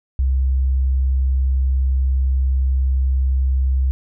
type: tone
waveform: sine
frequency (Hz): 65.7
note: C2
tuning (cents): +8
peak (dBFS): -14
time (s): 0.19-3.91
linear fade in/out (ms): 0
effects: none